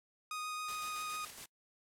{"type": "tone with vibrato", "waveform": "sawtooth", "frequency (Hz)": 1242, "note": "D#6", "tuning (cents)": -3, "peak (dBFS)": -35, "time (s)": [0.31, 1.25], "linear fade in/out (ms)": 2, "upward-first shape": "triangle", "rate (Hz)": 7.3, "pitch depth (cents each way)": 9}
{"type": "noise with tremolo", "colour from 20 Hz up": "white", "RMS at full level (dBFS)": -47, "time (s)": [0.68, 1.46], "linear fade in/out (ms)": 5, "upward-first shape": "square", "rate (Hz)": 7.2, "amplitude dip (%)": 40}
{"effects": ["noise-tail reverb RT60 0.1 s tail -23 dB re dry", "low-pass 12000 Hz 12 dB/octave"]}